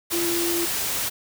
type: tone in noise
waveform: sine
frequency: 341.8 Hz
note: F4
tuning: 37 cents flat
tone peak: -24 dBFS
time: 0.12-0.66 s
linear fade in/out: 20 ms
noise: white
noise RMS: -26 dBFS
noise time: 0.1-1.1 s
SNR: -1 dB
effects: none